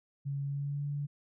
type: tone with pitch glide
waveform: sine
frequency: 140 to 144.02 Hz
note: C#3 to D3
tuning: +18 to -33 cents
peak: -32 dBFS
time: 0.25-1.07 s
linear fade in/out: 20 ms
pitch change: +49 cents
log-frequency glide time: 0.43-0.85 s
effects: none